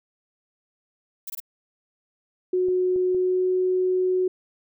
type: noise bursts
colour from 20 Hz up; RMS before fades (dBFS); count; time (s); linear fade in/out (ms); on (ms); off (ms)
violet; -33; 3; 1.27-1.402; 5; 30; 21
type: tone with pitch glide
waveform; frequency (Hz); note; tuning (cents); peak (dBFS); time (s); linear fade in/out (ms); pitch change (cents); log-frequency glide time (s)
sine; 366.2 to 368.7; F#4 to F#4; -18 to -6; -19; 2.53-4.28; 5; +12; 3.07-3.48
type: clicks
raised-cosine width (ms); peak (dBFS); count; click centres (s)
2; -28; 3; 2.685 / 2.961 / 3.147
effects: none